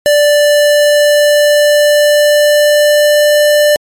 square tone with pitch glide, 587.3 to 593.1 Hz, D5 to D5, 0 to +17 cents, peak -6 dBFS, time 0.06-3.76 s, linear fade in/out 0 ms, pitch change +17 cents, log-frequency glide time 0.24-3.3 s, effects MP3 64 kbps

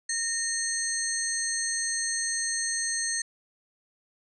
sine tone cluster, 1842 / 4298 / 6200 / 6420 / 8400 Hz, A#6 / C8 / G8 / G8 / C9, -21 / +46 / -20 / +40 / +6 cents, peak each -33 / -35 / -34 / -35 / -31 dBFS, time 0.09-3.22 s, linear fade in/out 5 ms, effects none

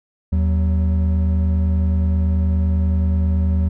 triangle tone pair together, 78.6 / 186.72 Hz, D#2 / F#3, +18 / +16 cents, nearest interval octave + minor third, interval 1498 cents, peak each -13 / -21 dBFS, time 0.32-3.69 s, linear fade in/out 10 ms, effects none

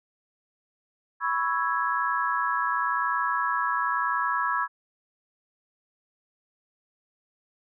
sine chord, C# minor seventh, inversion third, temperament equal, 987.8 / 1108.7 / 1318.5 / 1661.2 Hz, B5 / C#6 / E6 / G#6, 0 / 0 / 0 / 0 cents, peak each -29 dBFS, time 1.2-4.68 s, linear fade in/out 50 ms, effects none

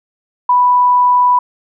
sine tone, 987.8 Hz, B5, in tune, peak -7 dBFS, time 0.49-1.39 s, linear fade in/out 5 ms, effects none

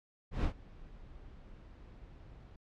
brown noise with ADSR envelope, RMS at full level -28 dBFS, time 0.31-2.56 s, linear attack 130 ms, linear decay 87 ms, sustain -24 dB, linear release 4 ms, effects low-pass 4000 Hz 12 dB/octave + MP3 96 kbps

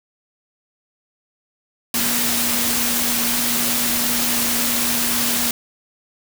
sine tone in noise, 238.7 Hz, A#3, 41 cents sharp, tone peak -27 dBFS, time 1.94-5.51 s, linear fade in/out 2 ms, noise white, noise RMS -20 dBFS, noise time 1.94-5.51 s, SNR -10 dB, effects none

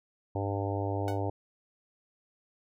harmonic tone, 99.6 Hz, G2, 28 cents sharp, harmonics 1 / 3 / 4 / 5 / 6 / 7 / 8 / 9, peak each -32 / -37 / -38 / -39 / -40 / -40 / -41 / -42 dBFS, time 0.35-1.3 s, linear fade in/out 5 ms
sawtooth tone with exponential decay, 741 Hz, F#5, 2 cents sharp, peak -31 dBFS, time 1.08-1.21 s, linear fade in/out 0 ms, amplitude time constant 28 ms
effects none

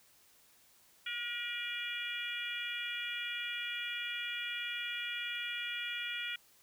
harmonic tone, 478.5 Hz, A#4, 45 cents sharp, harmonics 3 / 4 / 5 / 6 / 7, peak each -43 / -44 / -41 / -43 / -43 dBFS, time 1.06-6.36 s, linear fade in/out 5 ms, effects white hiss -65 dBFS RMS until 6.62 s

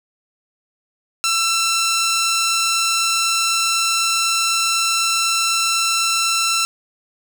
10% pulse tone, 1342 Hz, E6, 31 cents sharp, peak -8 dBFS, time 1.24-6.65 s, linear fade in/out 0 ms, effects none

